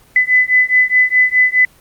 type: beating tone pair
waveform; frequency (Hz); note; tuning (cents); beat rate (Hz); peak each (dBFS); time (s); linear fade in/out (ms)
sine; 2004 / 2008.8; B6 / B6; +25 / +29; 4.8; -12; 0.16-1.65; 2
effects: pink hiss -48 dBFS RMS until 1.8 s + Opus 24 kbps